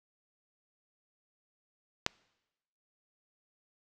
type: click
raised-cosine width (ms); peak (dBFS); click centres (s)
0.2; -9; 2.064
effects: noise-tail reverb RT60 1.0 s tail -26 dB re dry